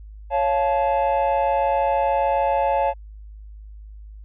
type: chord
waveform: triangle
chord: Db augmented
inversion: none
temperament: just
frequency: 554.4 / 693 / 866.2 Hz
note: Db5 / F5 / A5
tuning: 0 / -14 / -27 cents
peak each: -20 / -22 / -19 dBFS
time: 0.3-2.94 s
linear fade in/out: 50 ms
effects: added 52 Hz sine -37 dBFS peak until 4.24 s + resampled to 8000 Hz